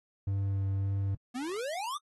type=tone with vibrato; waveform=triangle; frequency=98 Hz; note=G2; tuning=in tune; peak=-26 dBFS; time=0.27-1.15 s; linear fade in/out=5 ms; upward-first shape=sine; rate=1.8 Hz; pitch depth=11 cents each way
type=exponential sweep; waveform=square; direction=up; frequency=235.9 to 1244.5 Hz; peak=-34 dBFS; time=1.34-1.98 s; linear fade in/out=20 ms
effects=AAC 32 kbps